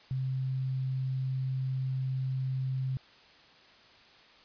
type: tone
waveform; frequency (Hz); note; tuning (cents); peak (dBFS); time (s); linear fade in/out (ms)
sine; 131.3; C3; +6; -29; 0.11-2.97; 0
effects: white hiss -57 dBFS RMS until 4.44 s + resampled to 11025 Hz